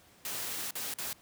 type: noise with dropouts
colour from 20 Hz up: white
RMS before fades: -37 dBFS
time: 0.25-1.13 s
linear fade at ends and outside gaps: 1 ms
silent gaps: 0.708-0.754 / 0.939-0.985 s
effects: pink hiss -60 dBFS RMS until 1.21 s + high-pass 80 Hz 12 dB/octave